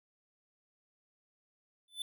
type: tone with exponential growth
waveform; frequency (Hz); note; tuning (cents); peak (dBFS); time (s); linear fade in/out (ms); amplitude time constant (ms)
square; 3510; A7; -5; -33; 1.88-2.02; 2; 30
effects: none